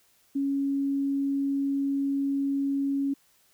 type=tone; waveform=sine; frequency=277.2 Hz; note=C#4; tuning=in tune; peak=-24 dBFS; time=0.35-3.14 s; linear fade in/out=10 ms; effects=white hiss -64 dBFS RMS until 3.53 s